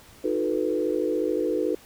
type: chord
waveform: sine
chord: B dominant seventh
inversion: first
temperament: equal with one note detuned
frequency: 311.1 / 362.2 / 440 / 493.9 Hz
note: D#4 / F#4 / A4 / B4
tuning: 0 / -37 / 0 / 0 cents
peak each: -28 dBFS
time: 0.24-1.75 s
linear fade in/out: 5 ms
effects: pink hiss -51 dBFS RMS until 1.85 s